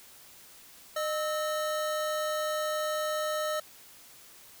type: tone pair together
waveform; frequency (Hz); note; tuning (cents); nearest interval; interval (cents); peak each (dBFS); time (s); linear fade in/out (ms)
square; 612.6 / 1299; D#5 / E6; -27 / -26; octave + minor second; 1301; -31 / -35; 0.96-3.6; 5
effects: white hiss -53 dBFS RMS until 4.6 s